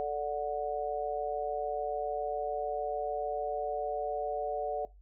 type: chord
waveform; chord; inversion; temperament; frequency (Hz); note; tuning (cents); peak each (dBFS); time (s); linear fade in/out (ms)
sine; D major; second; just; 440.5 / 587.3 / 734.2; A4 / D5 / F#5; +2 / 0 / -14; -36 / -35 / -34; 0-4.85; 0
effects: noise-tail reverb RT60 0.2 s tail -19 dB re dry + added 48 Hz sine -53 dBFS peak until 5.01 s